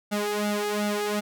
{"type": "tone with flanger", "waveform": "sawtooth", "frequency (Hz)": 207.7, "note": "G#3", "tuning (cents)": 0, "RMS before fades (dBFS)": -27, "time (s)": [0.11, 1.21], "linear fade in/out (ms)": 20, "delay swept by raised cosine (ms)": [1.4, 2.4], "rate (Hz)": 2.7, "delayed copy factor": 0.85, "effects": []}